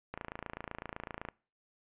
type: click train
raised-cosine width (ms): 0.5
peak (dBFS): -24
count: 33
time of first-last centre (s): 0.14-1.287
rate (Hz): 27.9
effects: noise-tail reverb RT60 0.4 s tail -24 dB re dry + resampled to 8000 Hz